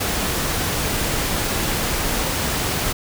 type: noise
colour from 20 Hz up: pink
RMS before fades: -22 dBFS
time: 0-2.93 s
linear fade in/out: 10 ms
effects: none